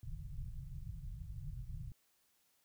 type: low-pass noise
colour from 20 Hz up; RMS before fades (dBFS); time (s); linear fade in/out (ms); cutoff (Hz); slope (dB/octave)
pink; -45; 0.03-1.92; 2; 160; 96
effects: white hiss -75 dBFS RMS until 2.64 s